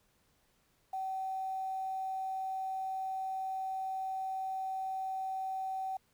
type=tone with quantisation; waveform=sine; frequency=763 Hz; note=G5; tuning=47 cents flat; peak=-34 dBFS; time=0.93-5.97 s; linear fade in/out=5 ms; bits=10; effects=pink hiss -72 dBFS RMS until 6.13 s